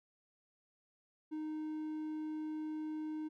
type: tone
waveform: triangle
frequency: 309.4 Hz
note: D#4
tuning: 10 cents flat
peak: -36 dBFS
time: 1.31-3.29 s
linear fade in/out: 20 ms
effects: none